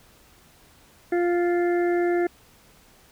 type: harmonic tone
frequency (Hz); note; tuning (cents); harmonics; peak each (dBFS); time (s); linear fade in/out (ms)
349.2; F4; 0; 1 / 2 / 4 / 5 / 6; -20 / -29 / -38 / -35 / -39; 1.12-2.27; 5
effects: pink hiss -55 dBFS RMS until 3.11 s